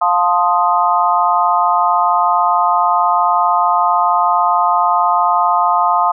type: chord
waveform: sine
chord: F dominant seventh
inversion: none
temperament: equal with one note detuned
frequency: 704.5 / 880 / 1046.5 / 1244.5 Hz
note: F5 / A5 / C6 / Eb6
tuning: +15 / 0 / 0 / 0 cents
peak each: -16 dBFS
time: 0.01-6.12 s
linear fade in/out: 10 ms
effects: none